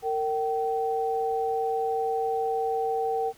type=tone pair together; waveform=sine; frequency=457.7 / 769.8 Hz; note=A#4 / G5; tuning=-32 / -32 cents; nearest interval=major sixth; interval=900 cents; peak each=-27 dBFS; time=0.02-3.33 s; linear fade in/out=50 ms; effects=pink hiss -55 dBFS RMS until 3.37 s